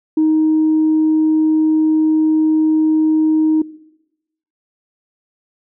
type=tone; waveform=sine; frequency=313 Hz; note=D#4; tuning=10 cents sharp; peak=-9 dBFS; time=0.17-3.62 s; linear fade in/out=5 ms; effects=noise-tail reverb RT60 0.9 s tail -20 dB re dry + tanh soft clip ceiling -7 dBFS